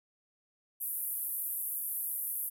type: band-pass noise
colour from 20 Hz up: pink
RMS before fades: -36 dBFS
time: 0.8-2.5 s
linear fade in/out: 20 ms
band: 11000 to 14000 Hz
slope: 48 dB/octave
effects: none